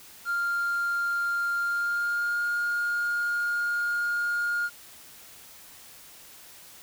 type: tone with pitch glide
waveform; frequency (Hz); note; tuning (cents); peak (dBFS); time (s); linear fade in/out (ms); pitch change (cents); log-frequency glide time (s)
triangle; 1396.9 to 1419.7; F6 to F6; 0 to +28; -22; 0.25-4.7; 50; +28; 1.62-2.45
effects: tanh soft clip ceiling -20 dBFS + white hiss -49 dBFS RMS until 6.82 s